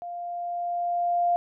sine tone with level ramp, 698.5 Hz, F5, in tune, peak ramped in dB -33 to -19 dBFS, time 0.02-1.36 s, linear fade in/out 0 ms, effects none

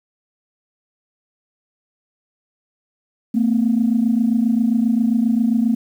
sine tone pair together, 224 / 251.5 Hz, A3 / B3, +31 / +32 cents, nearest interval major second, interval 201 cents, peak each -15 / -18 dBFS, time 3.34-5.75 s, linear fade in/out 10 ms, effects tanh soft clip ceiling -7 dBFS + 8-bit

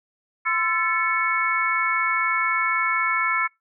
sine tone cluster, 1032 / 1338 / 1743 / 2209 Hz, C6 / E6 / A6 / C#7, -24 / +25 / -17 / -7 cents, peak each -28 / -24 / -27 / -23 dBFS, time 0.45-3.48 s, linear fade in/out 20 ms, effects noise-tail reverb RT60 0.2 s tail -25 dB re dry

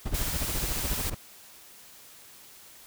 brown noise with tremolo, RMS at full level -29 dBFS, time 0.05-1.15 s, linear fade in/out 10 ms, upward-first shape sine, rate 14 Hz, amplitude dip 80%
white high-pass noise, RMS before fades -33 dBFS, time 0.14-1.1 s, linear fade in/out 5 ms, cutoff 500 Hz, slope 48 dB/octave
effects white hiss -51 dBFS RMS until 2.86 s

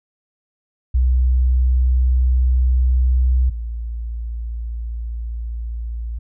sine tone pair in turn, 62.9 / 57.5 Hz, B1 / A#1, +32 / -23 cents, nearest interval major second, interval 155 cents, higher first, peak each -12 / -23 dBFS, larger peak first, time 0.94-3.5 / 3.5-6.19 s, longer second, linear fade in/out 10 ms, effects none

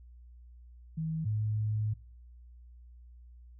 sine tone pair in turn, 160 / 107.33 Hz, D#3 / A2, +49 / -43 cents, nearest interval perfect fifth, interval 692 cents, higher first, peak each -31 / -28 dBFS, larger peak second, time 0.97-1.25 / 1.25-1.94 s, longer second, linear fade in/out 10 ms, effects noise-tail reverb RT60 0.5 s tail -24 dB re dry + added 60 Hz sine -50 dBFS peak until 3.59 s

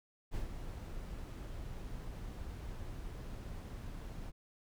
brown noise with ADSR envelope, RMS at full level -38 dBFS, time 0.31-4.32 s, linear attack 39 ms, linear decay 120 ms, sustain -6 dB, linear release 34 ms, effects none

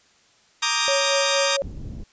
10% pulse chord, Eb major seventh, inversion second, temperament equal with one note detuned, 932.3 / 1174.7 / 1244.5 / 1591.7 Hz, Bb5 / D6 / Eb6 / G6, 0 / 0 / 0 / +26 cents, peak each -17 dBFS, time 0.62-1.57 s, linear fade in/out 10 ms
sine tone with tremolo, 554 Hz, C#5, 1 cent flat, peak -20 dBFS, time 0.88-1.62 s, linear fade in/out 0 ms, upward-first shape sine, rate 4.3 Hz, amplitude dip 50%
pink low-pass noise, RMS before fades -34 dBFS, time 1.62-2.04 s, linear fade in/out 10 ms, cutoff 210 Hz, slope 12 dB/octave
effects white hiss -58 dBFS RMS until 2.12 s + resampled to 16000 Hz

